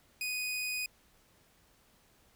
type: tone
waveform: sawtooth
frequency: 2489 Hz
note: D#7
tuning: in tune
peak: -30 dBFS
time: 0.21-0.86 s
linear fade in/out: 2 ms
effects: pink hiss -66 dBFS RMS until 2.35 s